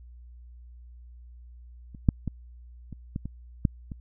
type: clicks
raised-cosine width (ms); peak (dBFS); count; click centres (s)
5; -30 / -6 / -17 / -26 / -18 / -22 / -9 / -24; 8; 1.948 / 2.088 / 2.277 / 2.927 / 3.161 / 3.256 / 3.652 / 3.918
effects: added 60 Hz sine -45 dBFS peak until 4 s